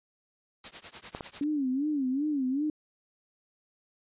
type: noise with tremolo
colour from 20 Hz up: white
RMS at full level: -39 dBFS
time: 0.64-1.44 s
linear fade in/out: 2 ms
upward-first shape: triangle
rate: 10 Hz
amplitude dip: 100%
type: clicks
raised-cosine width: 1 ms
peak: -22 dBFS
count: 2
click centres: 1.149 / 1.208 s
type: tone with vibrato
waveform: sine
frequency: 278.9 Hz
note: C#4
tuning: 11 cents sharp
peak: -26 dBFS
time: 1.41-2.7 s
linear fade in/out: 2 ms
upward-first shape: sine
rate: 2.6 Hz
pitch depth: 160 cents each way
effects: resampled to 8000 Hz